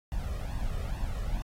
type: noise with flanger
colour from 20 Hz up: brown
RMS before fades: -32 dBFS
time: 0.12-1.42 s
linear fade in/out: 0 ms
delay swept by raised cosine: 1.1 to 1.68 ms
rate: 2.3 Hz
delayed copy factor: +0.75
effects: AAC 48 kbps